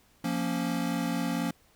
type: chord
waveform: square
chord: Bb minor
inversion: second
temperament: equal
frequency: 174.61 / 233.1 / 277.2 Hz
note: F3 / Bb3 / Db4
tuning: 0 / 0 / 0 cents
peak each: -33 dBFS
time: 0.24-1.51 s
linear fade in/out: 5 ms
effects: pink hiss -63 dBFS RMS until 1.75 s